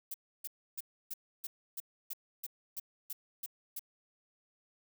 violet noise bursts, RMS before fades -40 dBFS, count 12, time 0.11-3.794 s, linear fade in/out 5 ms, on 32 ms, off 300 ms, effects none

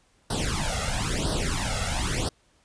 pink noise with flanger, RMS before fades -27 dBFS, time 0.3-2.29 s, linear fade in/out 5 ms, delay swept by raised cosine 0.21 to 1.51 ms, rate 1 Hz, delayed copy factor +0.95, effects pink hiss -64 dBFS RMS until 2.64 s + resampled to 22050 Hz

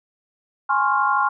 sine chord, Db major seventh, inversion second, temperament equal with one note detuned, 830.6 / 1046.5 / 1098.5 / 1396.9 Hz, Ab5 / C6 / Db6 / F6, 0 / 0 / -16 / 0 cents, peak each -22 dBFS, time 0.69-1.29 s, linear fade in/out 10 ms, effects none

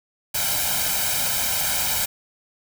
white noise with comb filter, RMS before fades -23 dBFS, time 0.34-2.06 s, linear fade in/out 10 ms, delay 1.3 ms, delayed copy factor +0.8, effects none

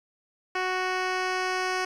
10% pulse tone with low-pass filter sweep, 370 Hz, F#4, in tune, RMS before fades -28 dBFS, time 0.55-1.85 s, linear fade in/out 5 ms, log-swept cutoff 3700 to 5800 Hz, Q 0.98, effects 9-bit

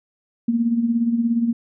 sine tone with tremolo, 233.1 Hz, A#3, in tune, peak -14 dBFS, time 0.48-1.53 s, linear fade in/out 5 ms, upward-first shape sine, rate 17 Hz, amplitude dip 60%, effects none

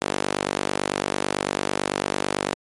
sawtooth tone with high-pass filter, 49 Hz, G1, in tune, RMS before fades -26 dBFS, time 0.01-2.54 s, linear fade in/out 10 ms, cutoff 370 Hz, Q 0.84, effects MP3 48 kbps

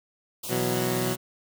white band-stop noise, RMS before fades -35 dBFS, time 0.43-1.16 s, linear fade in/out 10 ms, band 1200 to 2600 Hz, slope 48 dB/octave
15% pulse chord, B suspended fourth, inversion none, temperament equal, 123.47 / 164.81 / 185 Hz, B2 / E3 / F#3, 0 / 0 / 0 cents, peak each -22 / -27 / -23 dBFS, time 0.48-1.17 s, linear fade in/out 50 ms
effects none

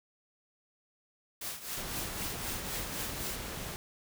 white noise with tremolo, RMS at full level -37 dBFS, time 1.41-3.36 s, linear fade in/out 5 ms, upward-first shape triangle, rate 3.9 Hz, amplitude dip 80%
pink noise, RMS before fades -40 dBFS, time 1.77-3.76 s, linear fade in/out 0 ms
effects none

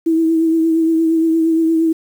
sine tone with vibrato, 325.3 Hz, E4, 23 cents flat, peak -11 dBFS, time 0.06-1.93 s, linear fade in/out 10 ms, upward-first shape triangle, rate 8.6 Hz, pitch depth 32 cents each way, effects 7-bit

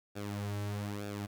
sawtooth tone with flanger, 102.4 Hz, G#2, 24 cents flat, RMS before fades -38 dBFS, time 0.15-1.27 s, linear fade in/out 20 ms, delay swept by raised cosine 0.98 to 4.18 ms, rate 1.1 Hz, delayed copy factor -0.7, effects 10-bit

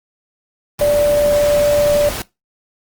sine tone in noise, 585 Hz, D5, 7 cents flat, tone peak -10 dBFS, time 0.81-2.09 s, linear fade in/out 2 ms, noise pink, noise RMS -24 dBFS, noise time 0.79-2.22 s, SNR +11 dB, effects noise-tail reverb RT60 0.2 s tail -20 dB re dry + Opus 24 kbps

